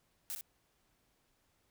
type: noise with echo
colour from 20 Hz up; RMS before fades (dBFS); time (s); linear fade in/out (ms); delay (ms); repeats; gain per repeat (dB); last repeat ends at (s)
blue; -40; 0.3-0.35; 0; 60; 1; -5; 0.41
effects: pink hiss -75 dBFS RMS until 1.7 s